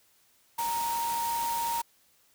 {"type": "tone in noise", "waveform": "sine", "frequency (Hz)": 932.3, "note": "A#5", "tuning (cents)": 0, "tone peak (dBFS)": -28, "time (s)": [0.58, 1.82], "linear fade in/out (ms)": 10, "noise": "white", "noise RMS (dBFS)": -37, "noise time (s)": [0.58, 1.82], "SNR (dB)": 6, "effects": ["white hiss -65 dBFS RMS until 2.34 s"]}